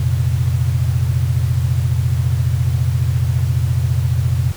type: chord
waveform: sine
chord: F suspended fourth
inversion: none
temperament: just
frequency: 87.31 / 116.41 / 130.96 Hz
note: F2 / Bb2 / C3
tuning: 0 / -2 / +2 cents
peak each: -18 dBFS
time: 0-4.52 s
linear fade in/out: 5 ms
effects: pink hiss -36 dBFS RMS until 4.56 s